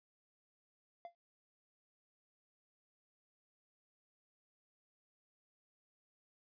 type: tone with exponential decay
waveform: triangle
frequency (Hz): 690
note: F5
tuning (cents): -21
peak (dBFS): -40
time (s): 1.05-1.15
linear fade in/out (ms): 1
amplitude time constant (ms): 20
effects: resampled to 11025 Hz